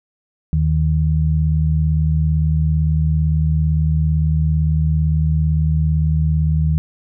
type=tone pair together; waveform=sine; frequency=77.78 / 155.56 Hz; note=D#2 / D#3; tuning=0 / 0 cents; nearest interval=octave; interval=1200 cents; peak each=-16 dBFS; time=0.53-6.78 s; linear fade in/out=0 ms; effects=none